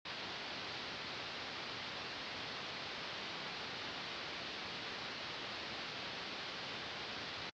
white low-pass noise, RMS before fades -45 dBFS, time 0.05-7.5 s, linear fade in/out 5 ms, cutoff 4700 Hz, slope 48 dB/octave, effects high-pass 100 Hz 12 dB/octave + AAC 64 kbps

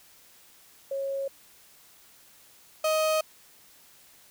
sine / 35% pulse tone pair in turn, 548 / 627.1 Hz, C#5 / D#5, -20 / +13 cents, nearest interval major second, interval 233 cents, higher second, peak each -28 / -21 dBFS, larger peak second, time 0.91-1.28 / 2.84-3.21 s, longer neither, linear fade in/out 5 ms, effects white hiss -56 dBFS RMS until 4.3 s

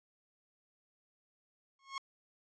sawtooth tone with exponential growth, 1089 Hz, C#6, 31 cents flat, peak -31 dBFS, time 1.79-1.98 s, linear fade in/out 2 ms, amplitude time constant 41 ms, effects resampled to 16000 Hz

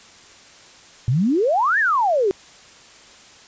sine exponential two-way sweep, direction up then down, 111.8 to 1864.7 to 367 Hz, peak -15 dBFS, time 1.08-2.31 s, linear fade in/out 0 ms, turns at 1.79 s, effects white hiss -46 dBFS RMS until 3.47 s + resampled to 16000 Hz

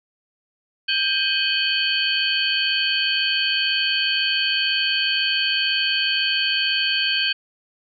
sine tone cluster, 1584 / 2514 / 3011 / 3173 / 4452 Hz, G6 / D#7 / F#7 / G7 / C#8, +18 / +17 / +30 / +20 / +7 cents, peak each -25 dBFS, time 0.88-7.33 s, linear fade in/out 10 ms, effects none

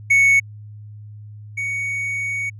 triangle tone pair in turn, 2217 / 2234 Hz, C#7 / C#7, 0 / +13 cents, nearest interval unison, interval 13 cents, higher second, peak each -9 / -20 dBFS, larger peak first, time 0.1-0.4 / 1.57-2.5 s, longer second, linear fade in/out 10 ms, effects added 105 Hz sine -35 dBFS peak until 2.59 s + resampled to 32000 Hz

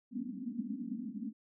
pink band-pass noise, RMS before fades -40 dBFS, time 0.11-1.33 s, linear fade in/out 50 ms, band 200 to 280 Hz, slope 96 dB/octave, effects none

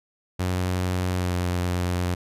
sawtooth tone with pitch glide, 91.2 to 89.17 Hz, F#2 to F2, -24 to +37 cents, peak -19 dBFS, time 0.39-2.15 s, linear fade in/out 10 ms, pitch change -39 cents, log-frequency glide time 1.15-1.31 s, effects resampled to 32000 Hz

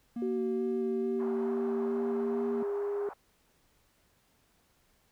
triangle tone with vibrato, 234.9 Hz, A#3, 13 cents sharp, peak -31 dBFS, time 0.16-2.63 s, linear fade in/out 5 ms, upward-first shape square, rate 2.3 Hz, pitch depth 11 cents each way
sine tone with pitch glide, 377.3 to 406.7 Hz, F#4 to G#4, +34 to -36 cents, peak -30 dBFS, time 0.22-3.09 s, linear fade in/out 2 ms, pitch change +130 cents, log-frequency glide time 0.39-2.88 s
pink band-pass noise, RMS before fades -47 dBFS, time 1.19-3.14 s, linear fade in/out 10 ms, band 670 to 1200 Hz, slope 24 dB/octave
effects pink hiss -69 dBFS RMS until 5.11 s

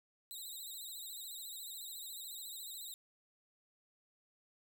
10% pulse tone with vibrato, 3883 Hz, B7, 30 cents flat, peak -38 dBFS, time 0.31-2.94 s, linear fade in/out 0 ms, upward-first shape triangle, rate 14 Hz, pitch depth 110 cents each way, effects none

